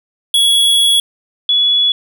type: tone pair in turn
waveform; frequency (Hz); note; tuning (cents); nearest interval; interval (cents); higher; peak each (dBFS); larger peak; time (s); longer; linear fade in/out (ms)
square / sine; 3358 / 3399; G#7 / G#7; +18 / +39; unison; 21; second; -9; neither; 0.34-1 / 1.49-1.92; first; 2
effects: none